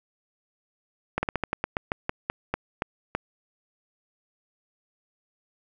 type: slowing click train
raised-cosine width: 0.5 ms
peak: -10 dBFS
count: 14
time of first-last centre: 1.18-3.15 s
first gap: 50 ms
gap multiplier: 1.17
effects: none